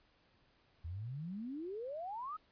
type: exponential sweep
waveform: sine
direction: up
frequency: 77.78 to 1305 Hz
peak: -40 dBFS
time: 0.84-2.37 s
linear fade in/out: 10 ms
effects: pink hiss -71 dBFS RMS until 2.51 s + resampled to 11025 Hz